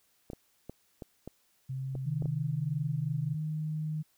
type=clicks; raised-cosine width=2 ms; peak=-27 dBFS; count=8; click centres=0.301 / 0.333 / 0.696 / 1.022 / 1.276 / 1.953 / 2.223 / 2.257 s
type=tone with vibrato; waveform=sine; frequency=131.6 Hz; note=C3; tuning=10 cents sharp; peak=-33 dBFS; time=1.69-3.35 s; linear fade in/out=10 ms; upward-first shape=triangle; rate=1.2 Hz; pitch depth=27 cents each way
type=tone; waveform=sine; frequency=154.8 Hz; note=D#3; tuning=9 cents flat; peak=-31 dBFS; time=2.05-4.03 s; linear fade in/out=20 ms
effects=white hiss -70 dBFS RMS until 4.17 s